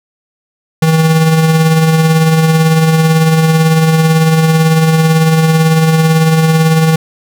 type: tone with tremolo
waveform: square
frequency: 160.3 Hz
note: E3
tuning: 48 cents flat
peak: -5 dBFS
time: 0.82-6.96 s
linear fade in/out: 5 ms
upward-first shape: triangle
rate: 18 Hz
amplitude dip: 45%
effects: none